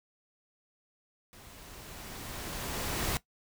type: noise with level ramp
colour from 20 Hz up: pink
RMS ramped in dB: -53 to -31 dBFS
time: 1.33-3.17 s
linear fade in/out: 0 ms
effects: noise-tail reverb RT60 0.1 s tail -17 dB re dry